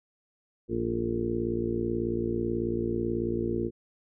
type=harmonic tone with a mistuned harmonic; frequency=58.27 Hz; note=A#1; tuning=in tune; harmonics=1 / 2 / 3 / 4 / 5 / 6 / 7 / 8; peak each=-39 / -36 / -42 / -33 / -40 / -30 / -37 / -36 dBFS; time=0.68-3.71 s; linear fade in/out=50 ms; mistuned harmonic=8; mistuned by=-43 cents; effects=none